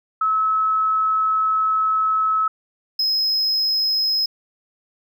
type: tone pair in turn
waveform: sine / triangle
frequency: 1294 / 5118 Hz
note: E6 / D#8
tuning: -32 / +48 cents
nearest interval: 2 octaves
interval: 2380 cents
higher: second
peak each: -16 dBFS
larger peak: neither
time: 0.21-2.48 / 2.99-4.26 s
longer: first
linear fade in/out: 5 ms
effects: none